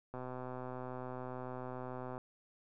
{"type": "click train", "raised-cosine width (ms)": 1, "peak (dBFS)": -30, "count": 260, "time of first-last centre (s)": [0.14, 2.179], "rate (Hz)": 127, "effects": []}